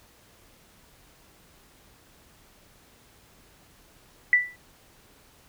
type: tone with exponential decay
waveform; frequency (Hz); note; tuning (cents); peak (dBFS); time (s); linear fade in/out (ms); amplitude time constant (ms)
sine; 1973; B6; -2; -12; 4.33-4.56; 1; 50
effects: pink hiss -57 dBFS RMS until 5.48 s